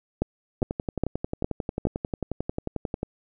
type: two click trains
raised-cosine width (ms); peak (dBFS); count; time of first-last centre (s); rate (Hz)
2; -9 / -14; 5 / 28; 0.22-1.853 / 0.62-3.031; 2.45 / 11.2
effects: none